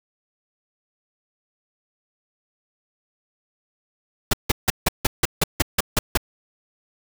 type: noise bursts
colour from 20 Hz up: pink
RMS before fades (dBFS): -17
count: 11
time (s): 4.31-6.174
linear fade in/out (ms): 5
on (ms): 24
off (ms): 160
effects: none